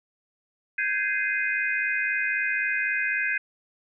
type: chord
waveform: sine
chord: Ab major seventh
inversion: third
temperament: just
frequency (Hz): 1557.4 / 1661.2 / 2077 / 2492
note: G6 / Ab6 / C7 / Eb7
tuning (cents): -12 / 0 / -13 / +2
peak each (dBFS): -29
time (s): 0.78-3.38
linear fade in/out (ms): 5
effects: none